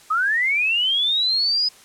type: linear sweep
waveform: sine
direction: up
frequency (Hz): 1221 to 5040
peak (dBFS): -17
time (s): 0.1-1.69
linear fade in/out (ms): 10
effects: white hiss -48 dBFS RMS until 1.84 s + low-pass 10000 Hz 12 dB/octave